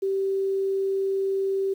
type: tone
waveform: sine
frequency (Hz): 388.5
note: G4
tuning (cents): -16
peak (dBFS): -22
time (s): 0.02-1.74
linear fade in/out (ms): 10
effects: 9-bit

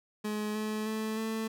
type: tone with pitch steps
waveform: 30% pulse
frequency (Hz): 211.6 / 214.9 / 218.3 / 221.7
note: G#3 / A3 / A3 / A3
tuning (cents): +33 / -41 / -13 / +13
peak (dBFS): -29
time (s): 0.24-1.48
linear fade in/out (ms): 10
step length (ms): 310
effects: none

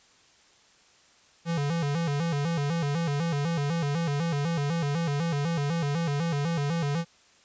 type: tone with vibrato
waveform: square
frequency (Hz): 155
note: D#3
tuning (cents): -6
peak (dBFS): -26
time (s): 1.45-7.05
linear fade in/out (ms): 50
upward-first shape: square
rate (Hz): 4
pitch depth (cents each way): 140
effects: white hiss -59 dBFS RMS until 7.44 s + resampled to 16000 Hz

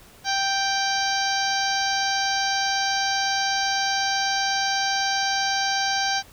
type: harmonic tone with a mistuned harmonic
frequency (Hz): 784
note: G5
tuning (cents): 0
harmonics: 1 / 2 / 3 / 4 / 5 / 6 / 7 / 8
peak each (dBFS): -25 / -27 / -34 / -33 / -32 / -30 / -30 / -35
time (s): 0.24-6.23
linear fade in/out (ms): 50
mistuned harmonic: 7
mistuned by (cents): +32
effects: pink hiss -50 dBFS RMS until 6.32 s

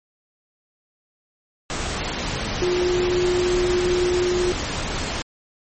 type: tone in noise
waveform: sine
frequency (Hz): 358.6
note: F4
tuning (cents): +46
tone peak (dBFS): -18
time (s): 2.62-4.52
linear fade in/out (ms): 0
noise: pink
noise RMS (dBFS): -26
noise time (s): 1.7-5.22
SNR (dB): +5
effects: MP3 32 kbps

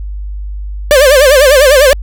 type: tone with vibrato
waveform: 45% pulse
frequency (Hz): 554.4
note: C#5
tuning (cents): 0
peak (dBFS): -3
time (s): 0.91-1.93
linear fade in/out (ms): 0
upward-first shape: sine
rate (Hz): 10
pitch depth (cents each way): 150
effects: added 50 Hz sine -18 dBFS peak until 2.02 s

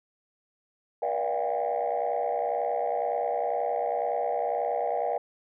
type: tone cluster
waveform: sine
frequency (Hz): 480.6 / 582 / 671 / 733 / 803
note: B4 / D5 / E5 / F#5 / G5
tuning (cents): -47 / -16 / +31 / -16 / +41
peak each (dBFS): -31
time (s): 1.02-5.18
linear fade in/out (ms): 5
effects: tanh soft clip ceiling -19 dBFS

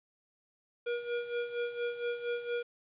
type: tone with tremolo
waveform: square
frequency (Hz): 478.1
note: A#4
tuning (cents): +44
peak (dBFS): -31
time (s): 0.86-2.63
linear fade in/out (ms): 10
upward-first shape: sine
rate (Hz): 4.3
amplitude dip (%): 70
effects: resampled to 8000 Hz + 10-bit

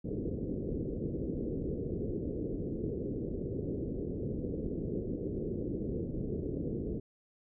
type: low-pass noise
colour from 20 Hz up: white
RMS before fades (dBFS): -36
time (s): 0.04-7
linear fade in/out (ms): 10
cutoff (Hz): 460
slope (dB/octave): 48
effects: none

